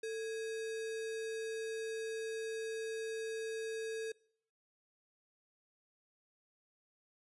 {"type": "tone with sample-and-hold", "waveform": "sine", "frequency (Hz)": 445.4, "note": "A4", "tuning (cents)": 21, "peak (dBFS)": -37, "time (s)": [0.03, 4.12], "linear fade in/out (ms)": 5, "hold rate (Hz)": 2100, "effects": ["noise-tail reverb RT60 0.6 s tail -24 dB re dry", "resampled to 24000 Hz"]}